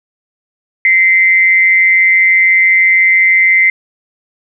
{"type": "tone with amplitude modulation", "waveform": "sine", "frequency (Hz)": 2074, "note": "C7", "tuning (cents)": -16, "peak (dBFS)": -3, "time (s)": [0.85, 3.7], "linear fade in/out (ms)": 2, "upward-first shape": "sine", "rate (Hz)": 186, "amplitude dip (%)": 55, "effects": []}